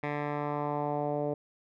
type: tone with low-pass filter sweep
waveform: 10% pulse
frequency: 146.83 Hz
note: D3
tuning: in tune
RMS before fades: -32 dBFS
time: 0.03-1.34 s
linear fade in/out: 5 ms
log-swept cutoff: 2000 to 540 Hz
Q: 2.2
effects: none